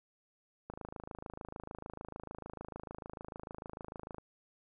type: click train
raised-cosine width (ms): 1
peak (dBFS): -29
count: 94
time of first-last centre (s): 0.7-4.183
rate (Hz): 26.7
effects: none